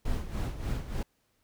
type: noise with tremolo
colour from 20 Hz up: brown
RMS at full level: -30 dBFS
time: 0.05-1.03 s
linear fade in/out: 5 ms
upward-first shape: sine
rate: 3.4 Hz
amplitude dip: 70%
effects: pink hiss -73 dBFS RMS until 1.43 s